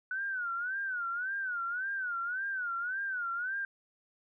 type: tone with vibrato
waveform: sine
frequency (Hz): 1480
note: F#6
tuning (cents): 0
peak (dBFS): -32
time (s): 0.11-3.65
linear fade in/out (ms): 2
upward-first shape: sine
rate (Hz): 1.8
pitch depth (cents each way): 140
effects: none